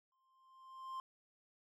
triangle tone with exponential growth, 1051 Hz, C6, 7 cents sharp, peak -38 dBFS, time 0.12-1 s, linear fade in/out 1 ms, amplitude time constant 190 ms, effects none

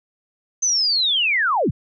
sine linear sweep, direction down, 6260 to 65.7 Hz, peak -16 dBFS, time 0.62-1.71 s, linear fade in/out 10 ms, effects none

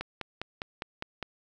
click train, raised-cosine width 0.3 ms, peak -18 dBFS, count 7, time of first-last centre 0.01-1.227 s, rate 4.93 Hz, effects none

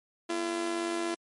sawtooth tone with amplitude modulation, 339 Hz, E4, 49 cents sharp, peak -23 dBFS, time 0.29-1.15 s, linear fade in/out 10 ms, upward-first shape sine, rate 96.9 Hz, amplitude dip 60%, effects MP3 48 kbps

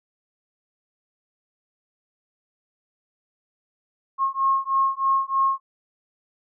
sine beating tone pair, 1079 / 1082.2 Hz, C#6 / C#6, -47 / -42 cents, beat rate 3.2 Hz, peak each -22 dBFS, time 4.18-5.6 s, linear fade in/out 50 ms, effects none

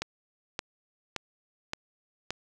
click train, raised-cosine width 0.2 ms, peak -14 dBFS, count 5, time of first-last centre 0.02-2.306 s, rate 1.75 Hz, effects none

